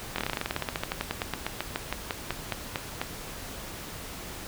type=slowing click train; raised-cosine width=0.3 ms; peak=-12 dBFS; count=30; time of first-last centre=0.16-3.015 s; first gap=23 ms; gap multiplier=1.09; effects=pink hiss -40 dBFS RMS until 4.47 s